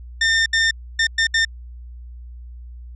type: tone bursts at uneven times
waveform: sawtooth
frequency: 1808 Hz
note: A6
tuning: 47 cents sharp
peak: -11 dBFS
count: 5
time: 0.21-0.46 / 0.53-0.71 / 0.99-1.07 / 1.18-1.27 / 1.34-1.45 s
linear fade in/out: 5 ms
effects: added 60 Hz sine -34 dBFS peak until 2.95 s + resampled to 16000 Hz